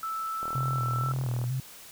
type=tone with pitch glide; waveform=sine; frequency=1318.5 to 1328.4 Hz; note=E6 to E6; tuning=0 to +13 cents; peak=-30 dBFS; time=0.03-1.12 s; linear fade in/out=2 ms; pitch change=+13 cents; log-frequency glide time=0.38-0.43 s
type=click train; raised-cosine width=1 ms; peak=-26 dBFS; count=41; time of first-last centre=0.43-1.44 s; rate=39.6 Hz
type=tone with vibrato; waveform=sine; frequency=126.1 Hz; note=B2; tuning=36 cents sharp; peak=-27 dBFS; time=0.55-1.6 s; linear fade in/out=2 ms; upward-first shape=square; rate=2.1 Hz; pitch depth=59 cents each way
effects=white hiss -48 dBFS RMS until 1.91 s